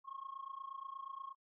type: tone with amplitude modulation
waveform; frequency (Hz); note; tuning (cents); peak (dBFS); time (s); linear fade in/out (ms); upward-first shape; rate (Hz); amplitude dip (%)
sine; 1082; C#6; -42; -40; 0.04-1.35; 50; sine; 28.4; 90
effects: noise-tail reverb RT60 0.1 s tail -23 dB re dry + tanh soft clip ceiling -38 dBFS